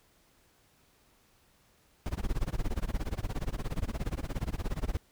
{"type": "noise with tremolo", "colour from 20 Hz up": "brown", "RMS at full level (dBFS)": -29, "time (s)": [2.06, 4.97], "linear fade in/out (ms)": 0, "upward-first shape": "sine", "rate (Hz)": 17, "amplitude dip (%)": 100, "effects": ["pink hiss -66 dBFS RMS until 5.11 s"]}